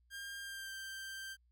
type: tone with pitch glide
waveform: sawtooth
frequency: 1604 to 1571 Hz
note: G6 to G6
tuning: +39 to +3 cents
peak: -40 dBFS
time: 0.1-1.37 s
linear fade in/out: 50 ms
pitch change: -36 cents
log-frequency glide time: 0.39-0.74 s
effects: added 60 Hz sine -68 dBFS peak until 1.51 s